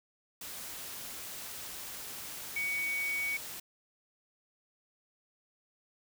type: tone in noise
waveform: sine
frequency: 2250 Hz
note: C#7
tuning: 25 cents sharp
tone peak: -31 dBFS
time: 2.56-3.37 s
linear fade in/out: 5 ms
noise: white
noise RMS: -43 dBFS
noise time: 0.41-3.6 s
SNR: +9 dB
effects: none